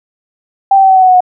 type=tone with pitch steps; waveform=sine; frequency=784 / 775.9 / 767.9 / 759.9 / 752.1 / 744.3 / 736.6 / 729 Hz; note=G5 / G5 / G5 / F#5 / F#5 / F#5 / F#5 / F#5; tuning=0 / -18 / -36 / +46 / +28 / +10 / -8 / -26 cents; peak=-3 dBFS; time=0.71-1.206 s; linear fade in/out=5 ms; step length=62 ms; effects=none